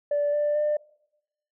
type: tone with pitch steps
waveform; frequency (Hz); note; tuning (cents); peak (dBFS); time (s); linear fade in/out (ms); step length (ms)
sine; 582 / 590.1 / 598.4; D5 / D5 / D5; -16 / +8 / +32; -20; 0.11-0.77; 5; 220
effects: noise-tail reverb RT60 0.8 s tail -23 dB re dry + tanh soft clip ceiling -18 dBFS